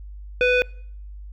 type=tone with low-pass filter; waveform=square; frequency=497.2 Hz; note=B4; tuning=12 cents sharp; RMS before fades=-18 dBFS; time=0.41-0.62 s; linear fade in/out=0 ms; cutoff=2600 Hz; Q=3.5; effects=noise-tail reverb RT60 0.6 s tail -24 dB re dry + added 50 Hz sine -35 dBFS peak until 1.32 s